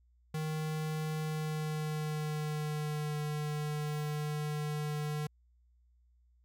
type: tone with pitch glide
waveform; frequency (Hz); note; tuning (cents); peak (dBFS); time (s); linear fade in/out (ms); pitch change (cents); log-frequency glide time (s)
square; 155.56 to 150.09; D#3 to D3; 0 to +38; -34; 0.34-5.27; 5; -62; 1.21-3.2
effects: added 60 Hz sine -64 dBFS peak until 6.44 s